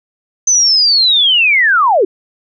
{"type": "linear sweep", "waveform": "sine", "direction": "down", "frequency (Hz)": [6200, 336.6], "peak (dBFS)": -7, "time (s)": [0.47, 2.05], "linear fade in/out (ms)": 5, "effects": []}